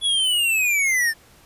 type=linear sweep; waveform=square; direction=down; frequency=3410 to 1760 Hz; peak=-18 dBFS; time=0.01-1.14 s; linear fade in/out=50 ms; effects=pink hiss -52 dBFS RMS until 1.45 s + resampled to 32000 Hz